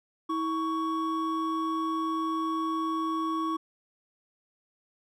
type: tone pair together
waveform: triangle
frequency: 322.9 / 1115.3 Hz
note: E4 / C#6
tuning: -36 / +10 cents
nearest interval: octave + major sixth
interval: 2146 cents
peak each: -28 dBFS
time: 0.29-3.57 s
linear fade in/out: 10 ms
effects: none